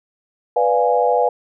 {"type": "chord", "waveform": "sine", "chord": "B diminished seventh", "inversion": "none", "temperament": "equal", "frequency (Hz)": [493.9, 587.3, 698.5, 830.6], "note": ["B4", "D5", "F5", "Ab5"], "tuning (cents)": [0, 0, 0, 0], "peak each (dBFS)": [-17, -21, -19, -19], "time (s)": [0.56, 1.29], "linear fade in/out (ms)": 5, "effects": []}